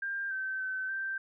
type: tone with pitch steps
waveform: sine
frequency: 1595 / 1544 / 1529 / 1566 Hz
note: G6 / G6 / G6 / G6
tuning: +30 / -27 / -44 / -2 cents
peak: -32 dBFS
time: 0.02-1.18 s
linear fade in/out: 5 ms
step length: 290 ms
effects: none